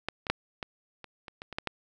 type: clicks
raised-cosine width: 0.3 ms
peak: -14 / -22 / -8 / -18 / -27 / -26 / -24 / -24 / -15 / -14 dBFS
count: 10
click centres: 0.086 / 0.268 / 0.3 / 0.628 / 1.043 / 1.282 / 1.419 / 1.527 / 1.585 / 1.673 s
effects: none